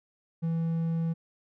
triangle tone, 164.81 Hz, E3, in tune, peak -24 dBFS, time 0.42-1.14 s, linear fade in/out 20 ms, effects none

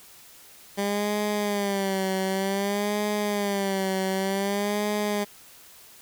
15% pulse tone with vibrato, 199.2 Hz, G3, 28 cents sharp, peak -18 dBFS, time 0.77-5.25 s, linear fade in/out 20 ms, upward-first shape sine, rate 0.54 Hz, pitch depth 82 cents each way, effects white hiss -50 dBFS RMS until 6.01 s

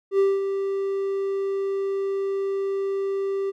triangle tone with ADSR envelope, 392 Hz, G4, in tune, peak -13 dBFS, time 0.11-3.52 s, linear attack 80 ms, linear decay 210 ms, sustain -8 dB, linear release 29 ms, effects none

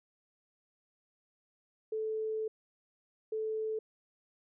sine tone bursts at uneven times, 437.1 Hz, A4, 11 cents flat, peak -32 dBFS, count 2, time 1.92-2.48 / 3.32-3.79 s, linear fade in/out 5 ms, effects none

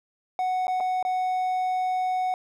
triangle tone with dropouts, 740 Hz, F#5, in tune, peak -21 dBFS, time 0.39-2.34 s, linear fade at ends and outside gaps 1 ms, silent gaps 0.67-0.68 / 0.802-0.806 / 1.027-1.05 s, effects none

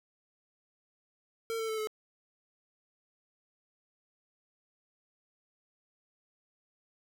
square tone with pitch steps, 454.3 / 446.5 / 438.8 / 431.3 Hz, A#4 / A4 / A4 / A4, -45 / +25 / -5 / -35 cents, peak -33 dBFS, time 1.5-1.872 s, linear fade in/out 0 ms, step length 93 ms, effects none

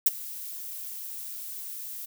violet noise with ADSR envelope, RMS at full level -17 dBFS, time 0.06-2.06 s, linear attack 8 ms, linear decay 24 ms, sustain -21 dB, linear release 13 ms, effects none

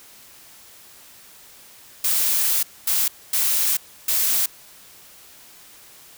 blue noise bursts at uneven times, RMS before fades -20 dBFS, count 4, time 2.04-2.63 / 2.87-3.08 / 3.33-3.77 / 4.08-4.46 s, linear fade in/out 5 ms, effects white hiss -47 dBFS RMS until 6.17 s

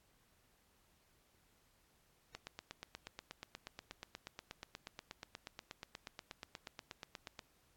click train, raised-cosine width 0.2 ms, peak -28 dBFS, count 43, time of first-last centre 2.35-7.392 s, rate 8.33 Hz, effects pink hiss -73 dBFS RMS until 7.76 s + AAC 64 kbps

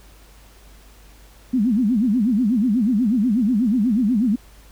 sine tone with vibrato, 228.1 Hz, A#3, 37 cents flat, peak -15 dBFS, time 1.53-4.36 s, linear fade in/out 10 ms, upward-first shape sine, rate 8.2 Hz, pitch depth 250 cents each way, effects added 50 Hz sine -46 dBFS peak until 4.71 s + pink hiss -51 dBFS RMS until 4.71 s

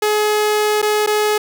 sawtooth tone with dropouts, 422.9 Hz, G#4, 31 cents sharp, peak -10 dBFS, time 0.02-1.38 s, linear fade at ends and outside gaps 5 ms, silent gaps 0.818-0.826 / 1.064-1.072 s, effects none

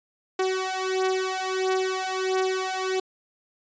sawtooth beating tone pair, 375.4 / 376.9 Hz, F#4 / F#4, +25 / +32 cents, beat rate 1.5 Hz, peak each -23 dBFS, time 0.39-3 s, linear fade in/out 5 ms, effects resampled to 16000 Hz

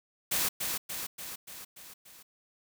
white noise with echo, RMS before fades -29 dBFS, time 0.31-0.49 s, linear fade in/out 10 ms, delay 290 ms, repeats 6, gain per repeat -4 dB, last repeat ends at 2.23 s, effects none

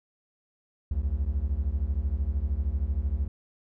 triangle beating tone pair, 62.8 / 75.8 Hz, B1 / D#2, +30 / -45 cents, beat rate 13 Hz, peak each -26 dBFS, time 0.91-3.28 s, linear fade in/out 5 ms, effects none

